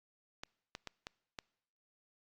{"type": "clicks", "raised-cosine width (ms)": 0.2, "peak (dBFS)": -25, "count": 5, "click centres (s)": [0.435, 0.751, 0.873, 1.069, 1.388], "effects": ["noise-tail reverb RT60 0.8 s tail -25 dB re dry", "Opus 48 kbps"]}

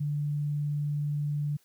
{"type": "tone", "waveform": "sine", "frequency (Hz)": 146.83, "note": "D3", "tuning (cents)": 0, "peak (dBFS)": -27, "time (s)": [0, 1.57], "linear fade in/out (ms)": 10, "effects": ["white hiss -66 dBFS RMS until 1.64 s"]}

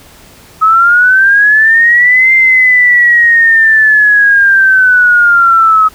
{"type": "linear two-way sweep", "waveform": "sine", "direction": "up then down", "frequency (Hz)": [1272, 2093, 1272], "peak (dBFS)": -3, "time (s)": [0.61, 5.89], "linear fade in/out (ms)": 20, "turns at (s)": 2.33, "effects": ["pink hiss -38 dBFS RMS until 5.94 s"]}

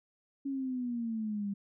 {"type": "exponential sweep", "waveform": "sine", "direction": "down", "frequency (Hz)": [278.5, 197.6], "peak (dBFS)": -32, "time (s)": [0.45, 1.54], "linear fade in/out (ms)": 10, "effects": []}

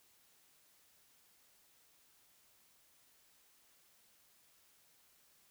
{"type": "silence", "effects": ["white hiss -69 dBFS RMS until 5.5 s"]}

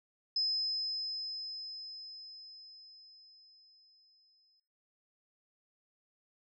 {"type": "tone with exponential decay", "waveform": "sine", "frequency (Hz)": 5100, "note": "D#8", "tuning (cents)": 42, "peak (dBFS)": -28, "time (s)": [0.36, 4.6], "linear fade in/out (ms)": 5, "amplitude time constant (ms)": 920, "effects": ["noise-tail reverb RT60 0.5 s tail -23 dB re dry"]}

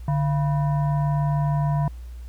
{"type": "tone with frequency modulation", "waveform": "sine", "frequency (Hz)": 146.83, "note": "D3", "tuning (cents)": 0, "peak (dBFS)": -19, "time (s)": [0.08, 1.88], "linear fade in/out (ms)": 2, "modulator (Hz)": 832, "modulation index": 0.48, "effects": ["added 60 Hz sine -34 dBFS peak until 2.28 s", "pink hiss -57 dBFS RMS until 2.28 s"]}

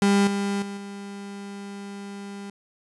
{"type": "tone with level steps", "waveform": "35% pulse", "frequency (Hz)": 200, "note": "G3", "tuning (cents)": 35, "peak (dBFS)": [-15, -22, -30, -33], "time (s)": [0.02, 2.5], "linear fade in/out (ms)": 2, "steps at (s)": [0.27, 0.62, 0.77], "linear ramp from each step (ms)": 2, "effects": ["resampled to 24000 Hz"]}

